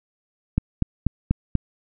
click train, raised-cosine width 5 ms, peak -6 dBFS, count 5, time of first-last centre 0.58-1.553 s, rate 4.11 Hz, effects none

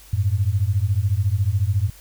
sine beating tone pair, 92.5 / 106.5 Hz, F#2 / G#2, 0 / +44 cents, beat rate 14 Hz, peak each -20 dBFS, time 0.13-1.9 s, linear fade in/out 5 ms, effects added 50 Hz sine -47 dBFS peak until 2 s + white hiss -48 dBFS RMS until 2 s

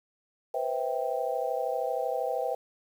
sine chord, C major seventh, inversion third, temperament just, 490.5 / 523.3 / 654.1 / 784.9 Hz, B4 / C5 / E5 / G5, -12 / 0 / -14 / +2 cents, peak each -33 dBFS, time 0.54-2.55 s, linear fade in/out 5 ms, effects 9-bit

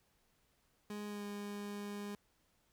30% pulse tone with pitch glide, 207.7 to 204.5 Hz, G#3 to G#3, 0 to -26 cents, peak -39 dBFS, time 0.9-2.15 s, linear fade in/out 2 ms, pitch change -26 cents, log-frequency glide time 1.06-1.24 s, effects pink hiss -75 dBFS RMS until 2.72 s

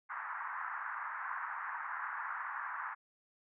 pink band-pass noise, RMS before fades -41 dBFS, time 0.09-2.95 s, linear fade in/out 20 ms, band 920 to 1800 Hz, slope 48 dB/octave, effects none

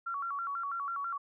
sine tone with vibrato, 1242 Hz, D#6, 3 cents flat, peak -33 dBFS, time 0.06-1.18 s, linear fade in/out 10 ms, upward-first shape square, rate 6.1 Hz, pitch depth 170 cents each way, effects none

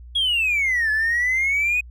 triangle exponential two-way sweep, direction down then up, 3354 to 1709 to 2516 Hz, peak -15 dBFS, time 0.15-1.81 s, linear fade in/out 10 ms, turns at 0.91 s, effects tanh soft clip ceiling -14 dBFS + added 60 Hz sine -38 dBFS peak until 1.9 s

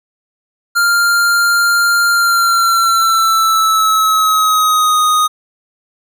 square tone with pitch glide, 1396 to 1243.7 Hz, F6 to D#6, -1 to -1 cents, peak -10 dBFS, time 0.75-5.28 s, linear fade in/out 20 ms, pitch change -200 cents, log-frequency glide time 2.1-4.98 s, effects none

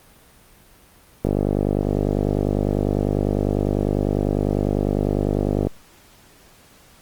click train, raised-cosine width 2 ms, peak -6 dBFS, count 222, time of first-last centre 1.25-5.67 s, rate 50 Hz, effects pink hiss -51 dBFS RMS until 7.01 s + Opus 32 kbps

